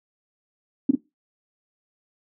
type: tone with echo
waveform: sine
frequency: 272.9 Hz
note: C#4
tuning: 27 cents flat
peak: -11 dBFS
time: 0.89-0.91 s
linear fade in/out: 5 ms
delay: 43 ms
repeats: 1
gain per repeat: -4 dB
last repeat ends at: 0.953 s
effects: noise-tail reverb RT60 0.2 s tail -17 dB re dry